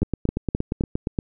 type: two click trains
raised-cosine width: 3 ms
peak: -10 / -9 dBFS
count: 11 / 4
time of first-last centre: 0.02-1.188 / 0.03-0.809 s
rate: 8.56 / 3.85 Hz
effects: none